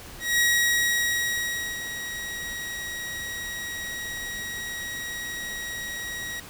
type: tone with ADSR envelope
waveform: sawtooth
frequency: 1903 Hz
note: A#6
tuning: 35 cents sharp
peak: -15 dBFS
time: 0.19-6.4 s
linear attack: 200 ms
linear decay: 1400 ms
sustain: -13 dB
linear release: 4 ms
effects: pink hiss -43 dBFS RMS until 6.49 s